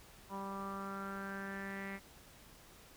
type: tone with low-pass filter sweep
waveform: sawtooth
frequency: 196 Hz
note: G3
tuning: in tune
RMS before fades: -43 dBFS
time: 0.29-2 s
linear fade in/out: 50 ms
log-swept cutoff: 1000 to 2100 Hz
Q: 6.8
effects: pink hiss -59 dBFS RMS until 2.96 s